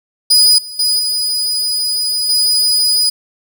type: tone with level steps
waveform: 35% pulse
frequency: 4953 Hz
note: D#8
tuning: 9 cents flat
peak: -5 / -25 / -10 / -13 / -9 dBFS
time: 0.3-3.1 s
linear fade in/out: 10 ms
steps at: 0.58 / 0.79 / 0.99 / 2.29 s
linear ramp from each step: 5 ms
effects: none